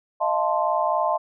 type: chord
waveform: sine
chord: F dominant seventh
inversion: third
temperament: equal with one note detuned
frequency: 622.3 / 686.1 / 880 / 1046.5 Hz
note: Eb5 / F5 / A5 / C6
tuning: 0 / -31 / 0 / 0 cents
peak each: -25 dBFS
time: 0.2-1.18 s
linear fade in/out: 20 ms
effects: none